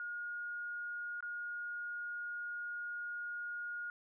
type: tone with dropouts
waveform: sine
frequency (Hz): 1432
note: F6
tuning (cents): +43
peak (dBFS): -39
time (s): 0-3.9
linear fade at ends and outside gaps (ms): 1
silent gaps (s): 1.206-1.226
effects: none